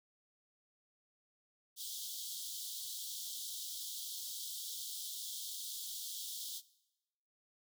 pink high-pass noise, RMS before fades -44 dBFS, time 1.76-6.62 s, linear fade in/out 50 ms, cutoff 3200 Hz, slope 96 dB/octave, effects noise-tail reverb RT60 0.9 s tail -19 dB re dry

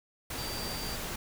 sine tone in noise, 4678 Hz, D8, 8 cents flat, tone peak -40 dBFS, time 0.38-0.96 s, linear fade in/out 5 ms, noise pink, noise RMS -37 dBFS, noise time 0.3-1.16 s, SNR -6 dB, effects none

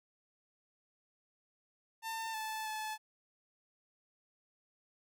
sawtooth tone with pitch steps, 898 / 874 / 865 Hz, A5 / A5 / A5, +35 / -12 / -30 cents, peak -34 dBFS, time 2.02-2.98 s, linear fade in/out 50 ms, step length 320 ms, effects none

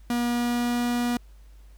45% pulse tone with pitch glide, 240 to 241.5 Hz, B3 to B3, -49 to -39 cents, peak -23 dBFS, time 0.1-1.17 s, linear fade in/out 2 ms, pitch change +10 cents, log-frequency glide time 0.27-0.85 s, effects added 50 Hz sine -46 dBFS peak until 1.77 s + pink hiss -63 dBFS RMS until 1.77 s

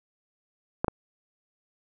clicks, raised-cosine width 1 ms, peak -10 dBFS, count 2, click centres 0.845 / 0.882 s, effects none

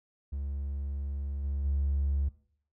triangle tone with level steps, 70 Hz, C#2, 18 cents sharp, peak -30 / -27 / -23 dBFS, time 0.32-2.29 s, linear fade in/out 10 ms, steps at 1.43 / 1.64 s, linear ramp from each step 20 ms, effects noise-tail reverb RT60 0.6 s tail -21 dB re dry + tanh soft clip ceiling -21 dBFS

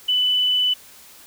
sine tone, 2992 Hz, F#7, 19 cents sharp, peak -16 dBFS, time 0.08-0.74 s, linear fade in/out 10 ms, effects white hiss -46 dBFS RMS until 1.26 s

